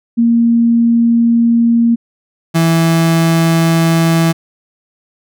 sine / 35% pulse tone pair in turn, 233.1 / 164.83 Hz, A#3 / E3, 0 / 0 cents, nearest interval tritone, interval 600 cents, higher first, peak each -7 dBFS, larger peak neither, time 0.17-1.96 / 2.54-4.33 s, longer neither, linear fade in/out 20 ms, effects none

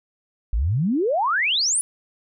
sine exponential sweep, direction up, 47.98 to 10240 Hz, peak -18 dBFS, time 0.53-1.81 s, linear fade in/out 0 ms, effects none

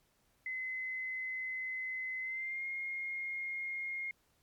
sine tone with pitch glide, 2041 to 2138 Hz, C7 to C7, -44 to +37 cents, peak -36 dBFS, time 0.46-4.11 s, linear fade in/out 2 ms, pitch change +81 cents, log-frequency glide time 2.21-2.65 s, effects pink hiss -73 dBFS RMS until 4.42 s + MP3 96 kbps

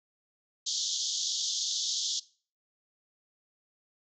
white band-pass noise, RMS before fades -32 dBFS, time 0.66-2.2 s, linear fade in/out 10 ms, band 3200 to 6900 Hz, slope 96 dB/octave, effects noise-tail reverb RT60 0.4 s tail -20 dB re dry

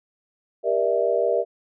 sine chord, E half-diminished seventh, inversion first, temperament just, 395.6 / 474.7 / 593.3 / 659.3 Hz, G4 / Bb4 / D5 / E5, +16 / +31 / +18 / 0 cents, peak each -26 / -23 / -24 / -24 dBFS, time 0.63-1.45 s, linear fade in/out 50 ms, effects none

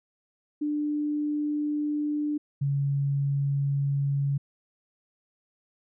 sine tone pair in turn, 297 / 140.17 Hz, D4 / C#3, +20 / +20 cents, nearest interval octave + minor second, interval 1300 cents, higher first, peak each -25 / -23 dBFS, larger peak second, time 0.61-2.38 / 2.61-4.38 s, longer neither, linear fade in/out 10 ms, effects none

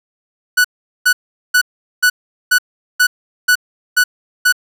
45% pulse tone bursts, 1480 Hz, F#6, in tune, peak -8 dBFS, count 9, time 0.57-4.525 s, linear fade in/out 10 ms, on 75 ms, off 410 ms, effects none

